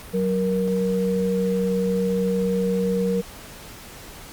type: tone pair together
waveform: sine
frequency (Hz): 186.5 / 470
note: F#3 / A#4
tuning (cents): +14 / +14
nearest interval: octave + major third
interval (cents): 1600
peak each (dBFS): -22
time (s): 0.13-3.22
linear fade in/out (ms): 20
effects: pink hiss -41 dBFS RMS until 4.32 s + Opus 48 kbps